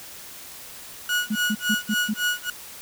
30% pulse tone with tremolo, 1457 Hz, F#6, 27 cents flat, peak -17 dBFS, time 1.09-2.5 s, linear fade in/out 2 ms, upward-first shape sine, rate 3.6 Hz, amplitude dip 100%
sine tone bursts, 213.8 Hz, A3, 49 cents flat, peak -21 dBFS, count 5, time 1.3-2.14 s, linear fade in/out 10 ms, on 56 ms, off 140 ms
effects white hiss -41 dBFS RMS until 2.81 s

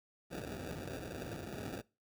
blue noise with sample-and-hold, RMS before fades -43 dBFS, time 0.3-1.82 s, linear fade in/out 20 ms, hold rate 1050 Hz, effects noise-tail reverb RT60 0.3 s tail -23 dB re dry + high-pass 60 Hz 12 dB/octave

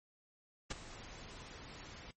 pink noise with ADSR envelope, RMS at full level -36 dBFS, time 0.7-2.11 s, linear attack 14 ms, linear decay 14 ms, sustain -15 dB, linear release 3 ms, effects noise-tail reverb RT60 0.1 s tail -20 dB re dry + MP3 32 kbps

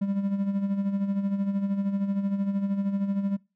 triangle tone with tremolo, 198 Hz, G3, 18 cents sharp, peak -20 dBFS, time 0.01-3.37 s, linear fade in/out 10 ms, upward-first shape sine, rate 13 Hz, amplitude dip 60%, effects noise-tail reverb RT60 0.3 s tail -25 dB re dry

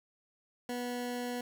20% pulse tone, 244.7 Hz, B3, 16 cents flat, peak -30 dBFS, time 0.69-1.41 s, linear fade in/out 2 ms, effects none

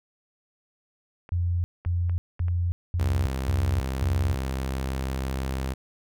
clicks, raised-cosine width 0.5 ms, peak -29 dBFS, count 5, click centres 1.291 / 1.85 / 2.096 / 2.394 / 2.483 s
sine tone bursts, 87.31 Hz, F2, in tune, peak -22 dBFS, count 6, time 1.32-4.34 s, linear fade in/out 0 ms, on 320 ms, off 220 ms
sawtooth tone, 66.1 Hz, C2, 18 cents sharp, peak -23 dBFS, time 2.99-5.74 s, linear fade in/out 10 ms
effects none

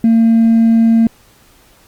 triangle tone with hard clipping, 227.4 Hz, A#3, 43 cents flat, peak -6 dBFS, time 0.04-1.07 s, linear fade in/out 2 ms, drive 2 dB, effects pink hiss -48 dBFS RMS until 1.87 s + Opus 32 kbps

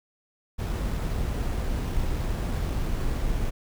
brown noise with sample-and-hold, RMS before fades -27 dBFS, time 0.58-3.51 s, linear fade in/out 20 ms, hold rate 8820 Hz, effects none

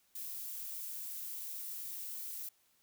violet noise, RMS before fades -43 dBFS, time 0.15-2.49 s, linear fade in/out 5 ms, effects white hiss -72 dBFS RMS until 2.82 s

